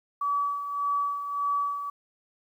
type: tone with tremolo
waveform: sine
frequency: 1144 Hz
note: D6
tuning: 46 cents flat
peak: -23 dBFS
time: 0.21-1.9 s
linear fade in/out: 5 ms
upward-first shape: sine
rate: 1.7 Hz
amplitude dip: 60%
effects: 10-bit